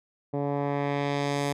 10% pulse tone with low-pass filter sweep, 142.5 Hz, C#3, 48 cents sharp, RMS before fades -28 dBFS, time 0.33-1.53 s, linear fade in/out 10 ms, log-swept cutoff 580 to 11000 Hz, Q 0.87, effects none

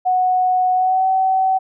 sine tone with pitch glide, 737 to 759.5 Hz, F#5 to F#5, -7 to +45 cents, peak -13 dBFS, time 0.05-1.59 s, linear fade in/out 20 ms, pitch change +52 cents, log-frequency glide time 0.74-1.07 s, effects none

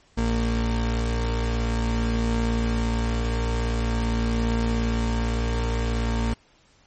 35% pulse tone pair together, 57.49 / 229.5 Hz, A#1 / A#3, -23 / -27 cents, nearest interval 2 octaves, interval 2396 cents, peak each -21 / -26 dBFS, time 0.17-6.34 s, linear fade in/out 10 ms, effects pink hiss -59 dBFS RMS until 6.86 s + MP3 32 kbps

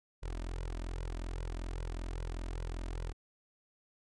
sawtooth tone with flanger, 42.62 Hz, F1, 41 cents flat, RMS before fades -39 dBFS, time 0.22-3.13 s, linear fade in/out 20 ms, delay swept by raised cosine 2 to 3.3 ms, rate 2.5 Hz, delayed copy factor +1, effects resampled to 22050 Hz

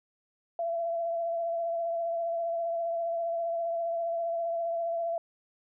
sine tone with vibrato, 674 Hz, E5, 38 cents sharp, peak -28 dBFS, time 0.59-5.18 s, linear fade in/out 2 ms, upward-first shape triangle, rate 15 Hz, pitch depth 28 cents each way, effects none

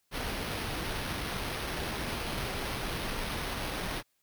pink noise with sample-and-hold, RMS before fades -35 dBFS, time 0.11-4.03 s, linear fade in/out 50 ms, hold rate 7350 Hz, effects white hiss -75 dBFS RMS until 4.22 s

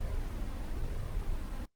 brown noise with flanger, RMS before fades -35 dBFS, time 0-1.66 s, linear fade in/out 10 ms, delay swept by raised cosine 1.7 to 3.8 ms, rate 0.97 Hz, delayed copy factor +0.5, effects noise-tail reverb RT60 0.1 s tail -17 dB re dry + Opus 24 kbps

